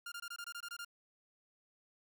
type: tone bursts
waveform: sawtooth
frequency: 1403 Hz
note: F6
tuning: 8 cents sharp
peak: -39 dBFS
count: 10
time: 0.06-0.848 s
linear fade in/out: 5 ms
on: 59 ms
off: 22 ms
effects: none